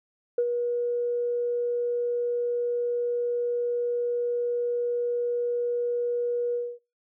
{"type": "tone with ADSR envelope", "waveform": "sine", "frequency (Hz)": 481.3, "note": "B4", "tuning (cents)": -45, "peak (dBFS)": -18, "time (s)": [0.38, 6.79], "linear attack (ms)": 4, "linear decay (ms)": 55, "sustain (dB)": -6, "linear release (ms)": 250, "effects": ["noise-tail reverb RT60 0.3 s tail -25 dB re dry", "tanh soft clip ceiling -15 dBFS"]}